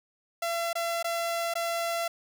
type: tone with dropouts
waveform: sawtooth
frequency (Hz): 677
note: E5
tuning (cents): +46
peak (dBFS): -24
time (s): 0.42-2.08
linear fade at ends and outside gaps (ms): 5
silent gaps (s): 0.731-0.753 / 1.028-1.043 / 1.539-1.553
effects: none